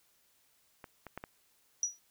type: clicks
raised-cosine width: 0.5 ms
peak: -31 / -30 / -25 / -27 dBFS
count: 4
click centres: 0.842 / 1.067 / 1.176 / 1.239 s
type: tone with exponential decay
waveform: sine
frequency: 5830 Hz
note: F#8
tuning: 26 cents flat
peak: -25 dBFS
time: 1.83-1.99 s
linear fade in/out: 1 ms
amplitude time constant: 33 ms
effects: white hiss -70 dBFS RMS until 2.1 s